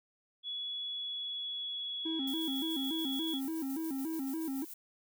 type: tone with pitch glide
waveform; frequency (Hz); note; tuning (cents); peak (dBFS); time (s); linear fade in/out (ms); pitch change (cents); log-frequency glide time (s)
sine; 3387 to 3362; G#7 to G#7; +33 to +20; -36; 0.43-3.41; 50; -13; 0.9-2.29
type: tone with vibrato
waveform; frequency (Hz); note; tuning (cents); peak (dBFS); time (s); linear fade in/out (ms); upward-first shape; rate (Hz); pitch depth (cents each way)
triangle; 294.6; D4; +6; -32; 2.05-4.65; 10; square; 3.5; 160
type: noise with tremolo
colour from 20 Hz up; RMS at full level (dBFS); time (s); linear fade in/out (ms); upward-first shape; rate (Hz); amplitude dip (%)
violet; -46; 2.27-4.74; 5; square; 7; 35
effects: none